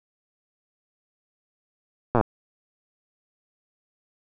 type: slowing click train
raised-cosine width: 1 ms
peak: -6 dBFS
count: 8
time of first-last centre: 2.15-2.211 s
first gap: 8 ms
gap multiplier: 1.03
effects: none